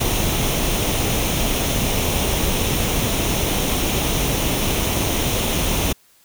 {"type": "noise with comb filter", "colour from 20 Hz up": "pink", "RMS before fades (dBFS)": -20, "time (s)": [0, 5.93], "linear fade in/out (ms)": 10, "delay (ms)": 0.32, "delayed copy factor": 0.5, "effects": ["white hiss -55 dBFS RMS until 6.24 s"]}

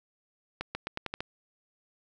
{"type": "accelerating click train", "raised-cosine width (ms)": 0.3, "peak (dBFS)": -17, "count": 7, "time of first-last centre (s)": [0.61, 1.205], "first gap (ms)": 140, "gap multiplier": 0.86, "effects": []}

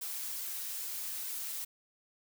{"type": "noise with flanger", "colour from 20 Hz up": "blue", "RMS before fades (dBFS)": -39, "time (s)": [0.01, 1.65], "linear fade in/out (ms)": 10, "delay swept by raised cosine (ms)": [1.9, 5.5], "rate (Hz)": 2.4, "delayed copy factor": 0.55, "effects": []}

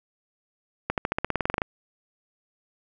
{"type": "accelerating click train", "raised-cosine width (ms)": 0.5, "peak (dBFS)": -9, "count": 14, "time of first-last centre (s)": [0.9, 1.618], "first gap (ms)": 78, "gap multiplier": 0.94, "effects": []}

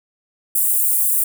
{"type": "high-pass noise", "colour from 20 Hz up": "white", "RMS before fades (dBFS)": -17, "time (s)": [0.55, 1.24], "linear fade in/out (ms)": 5, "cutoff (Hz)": 8300, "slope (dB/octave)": 48, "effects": []}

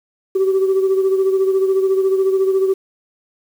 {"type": "beating tone pair", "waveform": "sine", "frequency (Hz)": [382, 396], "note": ["G4", "G4"], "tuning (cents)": [-45, 18], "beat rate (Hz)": 14, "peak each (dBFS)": [-12, -20], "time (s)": [0.35, 2.74], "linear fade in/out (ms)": 10, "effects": ["tanh soft clip ceiling -9 dBFS", "7-bit"]}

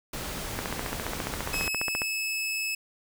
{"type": "noise", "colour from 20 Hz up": "pink", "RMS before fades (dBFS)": -35, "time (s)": [0.13, 1.68], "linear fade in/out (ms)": 5}
{"type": "click train", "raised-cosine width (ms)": 0.5, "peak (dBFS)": -15, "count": 22, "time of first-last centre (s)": [0.59, 2.019], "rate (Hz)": 14.7}
{"type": "tone with pitch glide", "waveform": "sawtooth", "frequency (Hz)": [2573, 2598], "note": ["E7", "E7"], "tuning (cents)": [-43, -26], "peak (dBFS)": -25, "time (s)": [1.53, 2.75], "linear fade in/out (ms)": 5, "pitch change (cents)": 17, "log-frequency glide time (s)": [1.66, 1.8]}
{"effects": []}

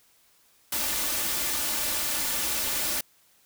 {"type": "noise with comb filter", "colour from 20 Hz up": "white", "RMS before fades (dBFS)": -28, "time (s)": [0.72, 3.01], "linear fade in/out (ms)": 5, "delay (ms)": 3.4, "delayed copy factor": 0.5, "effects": ["white hiss -62 dBFS RMS until 3.45 s"]}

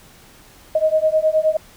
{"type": "beating tone pair", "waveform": "sine", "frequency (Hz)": [622.3, 631.9], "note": ["D#5", "D#5"], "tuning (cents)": [0, 27], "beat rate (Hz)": 9.6, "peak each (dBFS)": -17, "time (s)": [0.75, 1.57], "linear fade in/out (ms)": 5, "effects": ["pink hiss -47 dBFS RMS until 1.76 s"]}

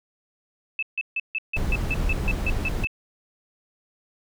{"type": "tone bursts", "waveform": "sine", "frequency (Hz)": 2620, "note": "E7", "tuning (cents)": -11, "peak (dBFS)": -23, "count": 12, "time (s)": [0.79, 2.872], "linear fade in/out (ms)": 2, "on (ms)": 36, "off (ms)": 150}
{"type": "noise", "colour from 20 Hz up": "brown", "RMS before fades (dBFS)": -25, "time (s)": [1.56, 2.85], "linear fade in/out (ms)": 5}
{"effects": []}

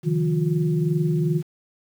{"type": "tone cluster", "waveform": "sine", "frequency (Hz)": [137, 157.3, 179.8, 356.3], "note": ["C#3", "D#3", "F#3", "F4"], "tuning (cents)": [-20, 19, -49, 35], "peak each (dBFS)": [-29, -20, -29, -27], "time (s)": [0.03, 1.43], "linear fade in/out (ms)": 50, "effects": ["8-bit"]}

